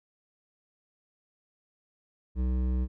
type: tone with hard clipping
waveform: triangle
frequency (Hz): 63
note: B1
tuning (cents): +35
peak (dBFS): -27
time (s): 2.35-2.88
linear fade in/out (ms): 50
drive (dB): 15
effects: none